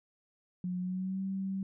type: tone with pitch glide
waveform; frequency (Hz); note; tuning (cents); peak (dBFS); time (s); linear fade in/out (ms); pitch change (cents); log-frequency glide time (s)
sine; 180.7 to 192.55; F#3 to G3; -41 to -31; -32; 0.64-1.63; 2; +110; 0.79-1.22
effects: none